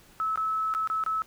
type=tone with dropouts; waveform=sine; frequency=1300 Hz; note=E6; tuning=24 cents flat; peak=-25 dBFS; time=0.2-1.22 s; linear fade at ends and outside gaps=0 ms; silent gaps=0.358-0.375 / 0.739-0.749 / 0.874-0.9 / 1.038-1.063 s; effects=pink hiss -56 dBFS RMS until 1.26 s